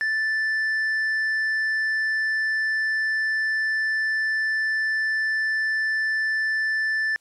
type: tone with tanh clipping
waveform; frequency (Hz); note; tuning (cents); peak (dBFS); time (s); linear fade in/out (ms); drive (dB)
sine; 1760; A6; 0; -22; 0.01-7.16; 0; 4
effects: white hiss -65 dBFS RMS until 7.2 s + low-pass 10000 Hz 12 dB/octave